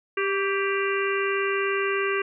harmonic tone with a mistuned harmonic, 394.8 Hz, G4, 12 cents sharp, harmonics 1 / 3 / 4 / 5 / 6 / 7, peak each -25 / -30 / -31 / -32 / -33 / -33 dBFS, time 0.17-2.22 s, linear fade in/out 5 ms, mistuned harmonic 3, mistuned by -39 cents, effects none

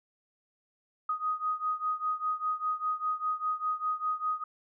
sine beating tone pair, 1247 / 1252 Hz, D#6 / D#6, +3 / +10 cents, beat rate 5 Hz, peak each -31 / -33 dBFS, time 1.09-4.44 s, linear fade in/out 5 ms, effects none

